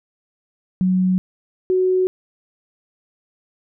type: tone pair in turn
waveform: sine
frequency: 185 / 370.7 Hz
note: F#3 / F#4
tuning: 0 / +3 cents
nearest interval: octave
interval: 1203 cents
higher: second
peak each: -14 dBFS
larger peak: neither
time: 0.81-1.18 / 1.7-2.07 s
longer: neither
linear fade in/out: 0 ms
effects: none